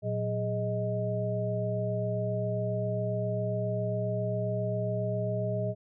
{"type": "tone cluster", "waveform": "sine", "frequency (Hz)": [116.6, 184, 415, 626], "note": ["A#2", "F#3", "G#4", "D#5"], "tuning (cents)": [1, -9, -1, 10], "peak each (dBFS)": [-31, -36, -37, -32], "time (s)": [0.02, 5.75], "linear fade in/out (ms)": 50, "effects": []}